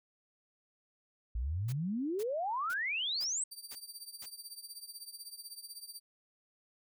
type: exponential sweep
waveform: sine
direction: up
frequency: 53 to 8372 Hz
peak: -32 dBFS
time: 1.35-3.44 s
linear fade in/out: 5 ms
type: noise bursts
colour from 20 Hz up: white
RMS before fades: -48 dBFS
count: 6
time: 1.68-4.262 s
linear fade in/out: 10 ms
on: 47 ms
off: 460 ms
type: tone with tremolo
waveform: 20% pulse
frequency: 4653 Hz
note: D8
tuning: 17 cents flat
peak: -36 dBFS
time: 3.51-6 s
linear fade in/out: 10 ms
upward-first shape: triangle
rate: 16 Hz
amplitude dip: 90%
effects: none